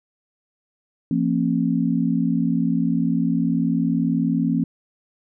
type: tone cluster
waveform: sine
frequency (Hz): 170.3 / 230.5 / 270.6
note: F3 / A#3 / C#4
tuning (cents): -43 / -19 / -42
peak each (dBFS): -22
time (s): 1.11-4.64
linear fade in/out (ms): 2
effects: none